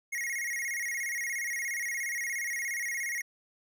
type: tone with vibrato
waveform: square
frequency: 2028 Hz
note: B6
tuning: 45 cents sharp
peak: -32 dBFS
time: 0.12-3.22 s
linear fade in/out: 10 ms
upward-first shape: square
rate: 17 Hz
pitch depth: 110 cents each way
effects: none